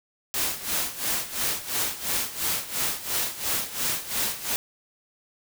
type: noise with tremolo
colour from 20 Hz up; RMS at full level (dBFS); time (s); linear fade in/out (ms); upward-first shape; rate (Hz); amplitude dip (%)
white; -25; 0.34-4.56; 0; sine; 2.9; 80
effects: none